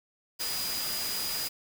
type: tone in noise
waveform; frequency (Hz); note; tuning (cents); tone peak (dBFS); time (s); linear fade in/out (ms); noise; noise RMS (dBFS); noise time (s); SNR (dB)
sine; 4914; D#8; -22; -34; 0.39-1.49; 20; white; -34; 0.39-1.49; -3
effects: none